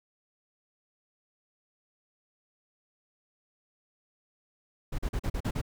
brown noise bursts, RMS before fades -30 dBFS, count 7, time 4.92-5.615 s, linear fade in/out 10 ms, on 65 ms, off 40 ms, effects none

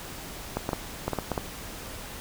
clicks, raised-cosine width 1 ms, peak -13 dBFS, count 8, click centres 0.57 / 0.691 / 0.732 / 1.08 / 1.133 / 1.187 / 1.317 / 1.378 s, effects pink hiss -40 dBFS RMS until 2.2 s

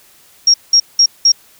sine tone bursts, 5588 Hz, F8, in tune, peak -5 dBFS, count 4, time 0.47-1.32 s, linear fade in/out 5 ms, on 70 ms, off 190 ms, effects white hiss -47 dBFS RMS until 1.59 s

